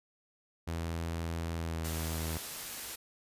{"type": "tone with pitch glide", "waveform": "sawtooth", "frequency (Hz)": [83.1, 80.5], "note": ["E2", "E2"], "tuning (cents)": [15, -41], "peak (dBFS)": -30, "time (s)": [0.67, 2.38], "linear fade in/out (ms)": 10, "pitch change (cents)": -56, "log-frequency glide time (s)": [1.56, 1.94]}
{"type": "noise", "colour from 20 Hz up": "white", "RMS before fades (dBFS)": -41, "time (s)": [1.84, 2.96], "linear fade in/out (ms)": 10}
{"effects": ["resampled to 32000 Hz"]}